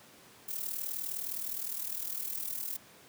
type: noise with amplitude modulation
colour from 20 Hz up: violet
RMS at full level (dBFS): -34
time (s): 0.48-2.77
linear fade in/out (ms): 10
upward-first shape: sine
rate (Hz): 39.6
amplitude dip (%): 70
effects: pink hiss -56 dBFS RMS until 3.08 s + high-pass 150 Hz 12 dB/octave